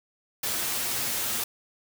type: noise with comb filter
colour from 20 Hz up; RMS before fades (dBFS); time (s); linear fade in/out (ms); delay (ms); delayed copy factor
white; -29; 0.43-1.44; 5; 8.6; +0.5
effects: none